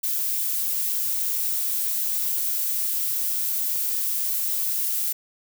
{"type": "noise", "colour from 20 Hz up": "violet", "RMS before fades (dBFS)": -25, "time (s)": [0.03, 5.13], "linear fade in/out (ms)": 10, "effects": []}